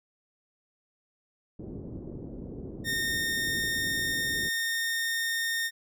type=low-pass noise; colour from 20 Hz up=white; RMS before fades=-40 dBFS; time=1.59-4.49 s; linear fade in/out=5 ms; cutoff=380 Hz; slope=24 dB/octave
type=tone; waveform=sawtooth; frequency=1833 Hz; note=A#6; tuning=30 cents flat; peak=-24 dBFS; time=2.84-5.71 s; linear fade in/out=50 ms
effects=none